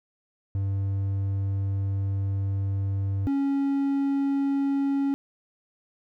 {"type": "tone pair in turn", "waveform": "triangle", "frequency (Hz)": [98, 277.2], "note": ["G2", "C#4"], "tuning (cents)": [0, 0], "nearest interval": "octave + tritone", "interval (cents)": 1800, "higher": "second", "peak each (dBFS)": [-22, -20], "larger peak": "second", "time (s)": [[0.55, 3.27], [3.27, 5.14]], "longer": "first", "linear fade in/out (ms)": 0, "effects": []}